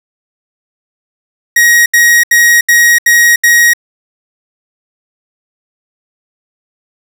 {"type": "tone bursts", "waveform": "45% pulse", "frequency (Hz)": 1891, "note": "A#6", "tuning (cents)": 24, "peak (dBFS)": -4, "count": 6, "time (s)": [1.56, 3.735], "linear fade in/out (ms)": 5, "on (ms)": 300, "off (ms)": 75, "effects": []}